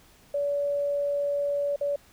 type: tone with dropouts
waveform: sine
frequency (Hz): 572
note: D5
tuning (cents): -46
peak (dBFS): -24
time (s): 0.34-1.96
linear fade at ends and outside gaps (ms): 5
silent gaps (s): 1.761-1.81
effects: pink hiss -57 dBFS RMS until 2.12 s